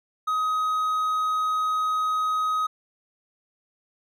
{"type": "tone", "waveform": "triangle", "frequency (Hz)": 1260, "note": "D#6", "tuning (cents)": 21, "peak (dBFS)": -20, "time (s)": [0.27, 2.67], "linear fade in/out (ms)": 10, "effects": []}